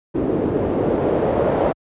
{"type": "noise with low-pass filter sweep", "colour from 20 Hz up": "white", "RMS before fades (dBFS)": -19, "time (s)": [0.14, 1.73], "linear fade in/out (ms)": 20, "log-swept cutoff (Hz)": [360, 610], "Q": 2.1, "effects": ["high-pass 60 Hz 12 dB/octave", "resampled to 8000 Hz"]}